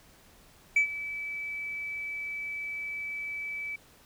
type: tone with ADSR envelope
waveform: sine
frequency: 2303 Hz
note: D7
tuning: 34 cents flat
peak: -16 dBFS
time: 0.76-3.76 s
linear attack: 6 ms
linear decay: 99 ms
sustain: -17 dB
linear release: 6 ms
effects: tanh soft clip ceiling -18 dBFS + pink hiss -58 dBFS RMS until 4.05 s